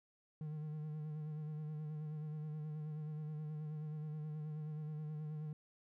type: tone with vibrato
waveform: triangle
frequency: 152.9 Hz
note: D#3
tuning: 30 cents flat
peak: -39 dBFS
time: 0.41-5.53 s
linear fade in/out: 2 ms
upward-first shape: sine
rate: 9.4 Hz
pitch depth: 34 cents each way
effects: none